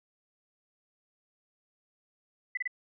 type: tone bursts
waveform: sine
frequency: 2000 Hz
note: B6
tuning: 21 cents sharp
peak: -29 dBFS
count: 3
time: 2.55-2.677 s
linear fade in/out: 5 ms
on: 23 ms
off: 29 ms
effects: none